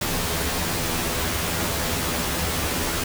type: noise with comb filter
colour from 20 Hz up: pink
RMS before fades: -25 dBFS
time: 0.01-3.04 s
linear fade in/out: 5 ms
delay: 12 ms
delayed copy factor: +0.9
effects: none